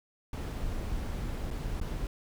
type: noise with dropouts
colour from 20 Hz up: brown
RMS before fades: -34 dBFS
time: 0.33-2.07 s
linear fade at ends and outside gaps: 2 ms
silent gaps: 1.505-1.51 / 1.802-1.813 s
effects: none